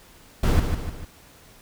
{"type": "noise with echo", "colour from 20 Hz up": "brown", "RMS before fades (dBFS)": -18, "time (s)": [0.43, 0.6], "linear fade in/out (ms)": 5, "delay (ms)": 150, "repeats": 3, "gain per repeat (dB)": -6, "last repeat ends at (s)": 1.05, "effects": ["pink hiss -51 dBFS RMS until 1.61 s"]}